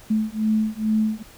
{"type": "beating tone pair", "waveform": "sine", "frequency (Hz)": [216, 218.3], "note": ["A3", "A3"], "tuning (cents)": [-32, -13], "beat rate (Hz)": 2.3, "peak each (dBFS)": -22, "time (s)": [0.1, 1.23], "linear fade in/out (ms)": 10, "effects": ["pink hiss -47 dBFS RMS until 1.37 s"]}